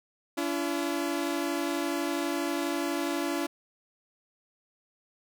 sawtooth tone pair together, 286 / 338.2 Hz, D4 / E4, -46 / +44 cents, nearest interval minor third, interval 290 cents, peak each -27 dBFS, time 0.37-3.47 s, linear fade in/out 10 ms, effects none

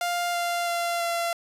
sawtooth tone with pitch steps, 700 / 694.4 / 688.8 / 683.2 Hz, F5 / F5 / F5 / F5, +4 / -10 / -24 / -38 cents, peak -21 dBFS, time 0.01-1.33 s, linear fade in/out 2 ms, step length 330 ms, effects resampled to 32000 Hz

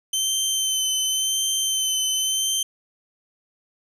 20% pulse tone with vibrato, 3086 Hz, G7, 28 cents flat, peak -15 dBFS, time 0.13-2.63 s, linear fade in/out 5 ms, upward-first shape sine, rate 0.91 Hz, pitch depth 21 cents each way, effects none

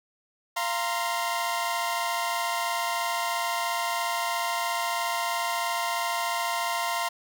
sawtooth chord, F suspended fourth, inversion none, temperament equal with one note detuned, 690 / 932.3 / 1046.5 Hz, F5 / Bb5 / C6, -21 / 0 / 0 cents, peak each -27 dBFS, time 0.56-7.09 s, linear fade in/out 10 ms, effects none

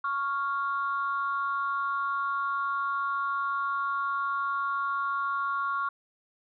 sine tone pair together, 1108.7 / 1396.9 Hz, C#6 / F6, 0 / 0 cents, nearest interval major third, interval 400 cents, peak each -28 / -30 dBFS, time 0.04-5.89 s, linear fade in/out 5 ms, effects tanh soft clip ceiling -20 dBFS

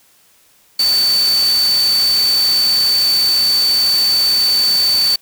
sine tone in noise, 4533 Hz, C#8, 38 cents sharp, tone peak -11 dBFS, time 0.79-5.16 s, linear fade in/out 5 ms, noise white, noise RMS -24 dBFS, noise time 0.79-5.16 s, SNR +10 dB, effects white hiss -52 dBFS RMS until 5.21 s

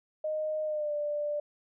sine tone with pitch glide, 618 to 590.4 Hz, D#5 to D5, -12 to +9 cents, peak -29 dBFS, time 0.24-1.4 s, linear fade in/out 5 ms, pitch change -79 cents, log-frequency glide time 0.64-0.93 s, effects none

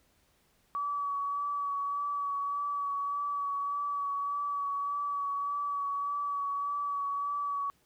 sine tone with vibrato, 1140 Hz, C#6, 48 cents sharp, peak -30 dBFS, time 0.75-7.7 s, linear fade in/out 0 ms, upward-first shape sine, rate 1.7 Hz, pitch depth 19 cents each way, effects pink hiss -69 dBFS RMS until 7.85 s

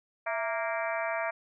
harmonic tone with a mistuned harmonic, 232.6 Hz, A#3, 4 cents flat, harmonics 3 / 4 / 5 / 6 / 7 / 8 / 9 / 10, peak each -32 / -37 / -39 / -40 / -39 / -41 / -43 / -39 dBFS, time 0.26-1.31 s, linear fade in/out 10 ms, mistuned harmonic 3, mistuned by -90 cents, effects none

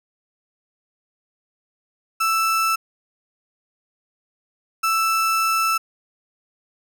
35% pulse tone bursts at uneven times, 1322 Hz, E6, 5 cents sharp, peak -16 dBFS, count 2, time 2.2-2.76 / 4.83-5.78 s, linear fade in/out 10 ms, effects none

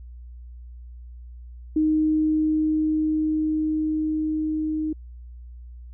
sine tone with level ramp, 310.3 Hz, D#4, 5 cents flat, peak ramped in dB -17 to -23 dBFS, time 1.76-4.93 s, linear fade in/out 5 ms, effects added 60 Hz sine -38 dBFS peak until 5.93 s

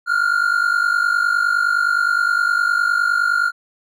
triangle tone pair together, 1392.3 / 1442 Hz, F6 / F#6, -6 / -45 cents, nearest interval minor second, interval 61 cents, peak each -15 / -17 dBFS, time 0.06-3.52 s, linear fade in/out 50 ms, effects none

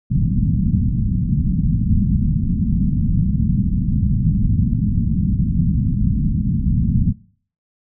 white low-pass noise, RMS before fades -17 dBFS, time 0.1-7.13 s, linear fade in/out 20 ms, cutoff 220 Hz, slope 48 dB/octave, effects noise-tail reverb RT60 0.5 s tail -22 dB re dry

